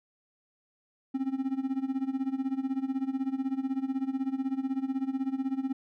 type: tone with tremolo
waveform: triangle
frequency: 266.5 Hz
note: C4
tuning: 32 cents sharp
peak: -23 dBFS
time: 1.14-5.73 s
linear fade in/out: 10 ms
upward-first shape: sine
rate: 16 Hz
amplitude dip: 85%
effects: none